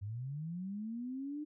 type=linear sweep; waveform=sine; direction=up; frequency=95.8 to 305.1 Hz; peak=-38 dBFS; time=0.01-1.45 s; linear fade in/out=20 ms; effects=none